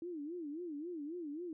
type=tone with vibrato; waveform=sine; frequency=320 Hz; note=D#4; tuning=49 cents sharp; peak=-40 dBFS; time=0.02-1.53 s; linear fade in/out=2 ms; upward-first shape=sine; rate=3.7 Hz; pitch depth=200 cents each way; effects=none